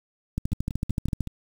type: two click trains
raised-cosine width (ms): 5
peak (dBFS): -13 / -20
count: 12 / 5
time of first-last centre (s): 0.38-1.207 / 0.52-1.273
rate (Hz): 13.3 / 5.31
effects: 7-bit